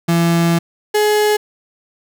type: tone pair in turn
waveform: 35% pulse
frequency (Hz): 168.7 / 421.4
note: E3 / G#4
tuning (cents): +40 / +25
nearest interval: octave + major third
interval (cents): 1585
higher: second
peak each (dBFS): -10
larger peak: neither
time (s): 0.08-0.59 / 0.94-1.37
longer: first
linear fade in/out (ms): 10
effects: none